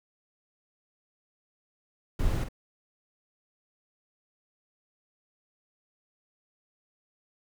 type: noise with echo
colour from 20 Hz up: brown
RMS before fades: -27 dBFS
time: 2.19-2.44 s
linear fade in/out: 5 ms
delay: 47 ms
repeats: 1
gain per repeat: -8 dB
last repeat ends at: 2.487 s
effects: none